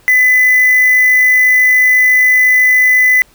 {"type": "tone with quantisation", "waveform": "sine", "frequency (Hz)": 2007, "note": "B6", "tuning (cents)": 27, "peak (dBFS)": -6, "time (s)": [0.08, 3.22], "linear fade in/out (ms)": 0, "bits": 3, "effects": ["pink hiss -48 dBFS RMS until 3.34 s"]}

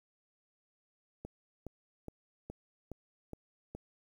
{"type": "click train", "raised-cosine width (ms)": 2, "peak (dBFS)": -29, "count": 7, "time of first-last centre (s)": [1.25, 3.75], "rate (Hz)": 2.4, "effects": ["10-bit"]}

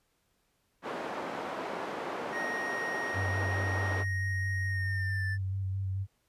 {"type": "band-pass noise", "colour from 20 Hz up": "white", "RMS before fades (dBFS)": -37, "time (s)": [0.82, 4.05], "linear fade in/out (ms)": 50, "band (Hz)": [260, 970], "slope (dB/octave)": 12}
{"type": "tone with pitch glide", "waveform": "triangle", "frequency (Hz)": [1870, 1765], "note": ["A#6", "A6"], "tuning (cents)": [5, 5], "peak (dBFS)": -32, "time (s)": [2.31, 5.38], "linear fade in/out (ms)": 50, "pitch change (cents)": -100, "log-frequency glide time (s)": [4.65, 5.25]}
{"type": "tone with vibrato", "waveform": "sine", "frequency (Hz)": 96, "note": "G2", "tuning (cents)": -36, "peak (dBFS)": -30, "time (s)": [3.13, 6.07], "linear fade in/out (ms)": 50, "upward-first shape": "square", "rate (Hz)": 4.6, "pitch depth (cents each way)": 19}
{"effects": ["pink hiss -74 dBFS RMS until 6.28 s", "resampled to 32000 Hz"]}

